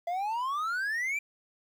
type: exponential sweep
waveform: triangle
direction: up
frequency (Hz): 673 to 2388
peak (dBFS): -27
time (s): 0.07-1.19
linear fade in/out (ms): 5
effects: 10-bit